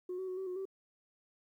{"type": "tone with pitch steps", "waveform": "sine", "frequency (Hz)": [363, 376.3, 368.6, 381.2, 363.6, 384.8], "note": ["F#4", "F#4", "F#4", "G4", "F#4", "G4"], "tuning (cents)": [-33, 29, -7, -48, -30, -32], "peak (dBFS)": -35, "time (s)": [0.09, 0.654], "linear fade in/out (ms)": 5, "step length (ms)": 94, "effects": ["tanh soft clip ceiling -34 dBFS", "12-bit"]}